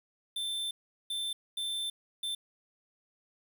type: tone bursts at uneven times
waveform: square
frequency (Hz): 3551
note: A7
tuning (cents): +15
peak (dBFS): -33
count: 4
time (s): 0.36-0.71 / 1.1-1.33 / 1.57-1.9 / 2.23-2.35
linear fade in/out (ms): 5
effects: 10-bit